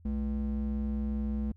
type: ring-modulated tone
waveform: triangle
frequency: 138.59 Hz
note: C#3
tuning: in tune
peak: -24 dBFS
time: 0.05-1.52 s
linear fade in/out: 5 ms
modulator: 76 Hz
effects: added 85 Hz sine -54 dBFS peak until 1.56 s